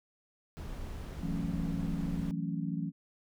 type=noise; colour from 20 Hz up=brown; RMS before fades=-40 dBFS; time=0.57-2.31 s; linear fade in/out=0 ms
type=chord; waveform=sine; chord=F# minor seventh; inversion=third; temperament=equal; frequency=164.81 / 185 / 220 / 277.2 Hz; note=E3 / F#3 / A3 / C#4; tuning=0 / 0 / 0 / 0 cents; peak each=-35 / -37 / -40 / -39 dBFS; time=1.2-2.92 s; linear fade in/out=50 ms
effects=none